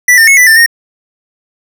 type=tone with pitch steps; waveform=square; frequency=1969 / 1808 / 2190 / 1983 / 1785 / 1851 Hz; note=B6 / A6 / C#7 / B6 / A6 / A#6; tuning=-6 / +47 / -22 / +7 / +24 / -13 cents; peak=-3 dBFS; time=0.08-0.662 s; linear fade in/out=5 ms; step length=97 ms; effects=none